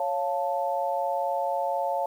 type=chord; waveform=sine; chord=Db augmented; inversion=none; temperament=equal; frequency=554.4 / 698.5 / 880 Hz; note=Db5 / F5 / A5; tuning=0 / 0 / 0 cents; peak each=-29 dBFS; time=0-2.06 s; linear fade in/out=2 ms; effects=9-bit